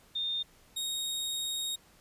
sine / sawtooth tone pair in turn, 3642 / 3744 Hz, A#7 / A#7, -41 / +7 cents, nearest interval unison, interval 48 cents, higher second, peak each -30 / -29 dBFS, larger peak second, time 0.15-0.43 / 0.76-1.76 s, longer second, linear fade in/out 10 ms, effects pink hiss -61 dBFS RMS until 2 s + resampled to 32000 Hz

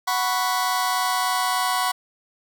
sawtooth chord, F# suspended fourth, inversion none, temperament just, 740 / 986.7 / 1110 Hz, F#5 / B5 / C#6, 0 / -2 / +2 cents, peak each -21 dBFS, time 0.07-1.92 s, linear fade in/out 10 ms, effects none

